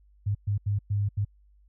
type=tone bursts at uneven times; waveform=sine; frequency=101.9 Hz; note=G#2; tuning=32 cents flat; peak=-23 dBFS; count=5; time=0.26-0.35 / 0.47-0.58 / 0.66-0.79 / 0.9-1.09 / 1.17-1.25 s; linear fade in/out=10 ms; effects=added 50 Hz sine -56 dBFS peak until 1.68 s